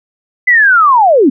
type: linear sweep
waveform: sine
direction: down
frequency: 2036 to 233.1 Hz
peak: -4 dBFS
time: 0.47-1.3 s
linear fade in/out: 10 ms
effects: none